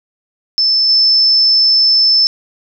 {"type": "tone with level steps", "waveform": "sine", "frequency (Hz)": 5274, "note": "E8", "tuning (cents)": 0, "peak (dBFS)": [-9, -7], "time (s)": [0.58, 2.27], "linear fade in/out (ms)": 0, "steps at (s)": 0.89, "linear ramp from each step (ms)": 2, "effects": []}